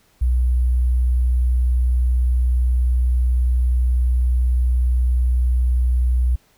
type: tone with sample-and-hold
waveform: sine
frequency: 61.74 Hz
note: B1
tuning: in tune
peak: -14 dBFS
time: 0.21-6.36 s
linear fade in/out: 10 ms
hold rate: 11025 Hz
effects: pink hiss -58 dBFS RMS until 6.57 s